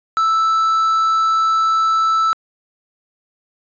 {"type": "tone with quantisation", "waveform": "triangle", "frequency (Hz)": 1318.5, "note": "E6", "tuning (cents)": 0, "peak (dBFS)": -11, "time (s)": [0.17, 2.33], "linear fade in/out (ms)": 0, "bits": 6, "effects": ["resampled to 16000 Hz"]}